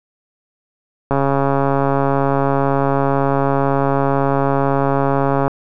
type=click train; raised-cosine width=1 ms; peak=-3 dBFS; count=604; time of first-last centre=1.11-5.48 s; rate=138 Hz; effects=none